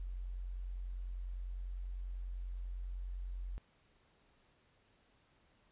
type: tone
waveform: sine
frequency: 45.04 Hz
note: F#1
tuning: 46 cents flat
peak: -39 dBFS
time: 0-3.58 s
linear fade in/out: 0 ms
effects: pink hiss -71 dBFS RMS until 5.71 s + resampled to 8000 Hz